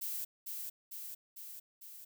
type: noise with echo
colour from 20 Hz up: violet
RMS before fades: -39 dBFS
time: 0.01-0.25 s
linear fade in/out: 10 ms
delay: 450 ms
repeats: 4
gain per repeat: -3 dB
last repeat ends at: 2.05 s
effects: none